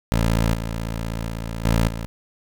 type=tone with level steps; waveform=15% pulse; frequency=56.1 Hz; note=A1; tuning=34 cents sharp; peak=-11 / -19 / -21 / -10 / -21 dBFS; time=0.12-2.06 s; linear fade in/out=0 ms; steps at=0.54 / 1.29 / 1.65 / 1.88 s; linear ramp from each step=5 ms; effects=none